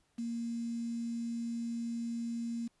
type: tone with quantisation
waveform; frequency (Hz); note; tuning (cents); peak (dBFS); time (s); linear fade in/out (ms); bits
sine; 233.1; A#3; 0; -34; 0.18-2.68; 10; 9
effects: pink hiss -74 dBFS RMS until 2.8 s + resampled to 24000 Hz